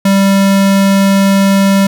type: tone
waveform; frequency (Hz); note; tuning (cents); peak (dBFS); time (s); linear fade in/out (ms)
square; 196; G3; 0; -7; 0.05-1.87; 5
effects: none